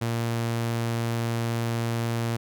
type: tone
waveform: sawtooth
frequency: 116.2 Hz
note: A#2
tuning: 5 cents flat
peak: -21 dBFS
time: 0.01-2.37 s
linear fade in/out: 10 ms
effects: none